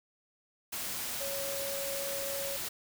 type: tone in noise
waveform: sine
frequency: 554.4 Hz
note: C#5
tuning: in tune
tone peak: -37 dBFS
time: 1.2-2.57 s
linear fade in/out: 10 ms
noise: white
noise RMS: -37 dBFS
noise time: 0.72-2.69 s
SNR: -3 dB
effects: none